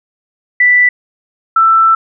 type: tone pair in turn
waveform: sine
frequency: 1975.5 / 1330.3 Hz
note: B6 / E6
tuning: 0 / +15 cents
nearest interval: perfect fifth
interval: 685 cents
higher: first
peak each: -5 / -5 dBFS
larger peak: neither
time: 0.6-0.89 / 1.56-1.95 s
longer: second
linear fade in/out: 5 ms
effects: none